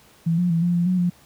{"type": "tone with pitch steps", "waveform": "sine", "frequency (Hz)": [166, 177.4, 166.2, 174.9, 173, 183.2, 176.4], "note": ["E3", "F3", "E3", "F3", "F3", "F#3", "F3"], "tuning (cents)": [12, 27, 15, 3, -16, -17, 18], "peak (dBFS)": -17, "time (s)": [0.26, 1.1], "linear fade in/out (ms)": 10, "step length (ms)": 120, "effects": ["pink hiss -53 dBFS RMS until 1.25 s", "high-pass 60 Hz 12 dB/octave"]}